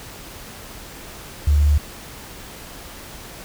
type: tone with quantisation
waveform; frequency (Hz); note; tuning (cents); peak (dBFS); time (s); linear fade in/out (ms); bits
sine; 73.42; D2; 0; -12; 1.47-1.78; 5; 7
effects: pink hiss -38 dBFS RMS until 3.44 s